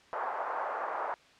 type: band-pass noise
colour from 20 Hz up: pink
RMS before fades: -35 dBFS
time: 0.13-1.14 s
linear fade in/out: 0 ms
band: 620 to 1300 Hz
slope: 24 dB/octave
effects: white hiss -59 dBFS RMS until 1.39 s + low-pass 4000 Hz 12 dB/octave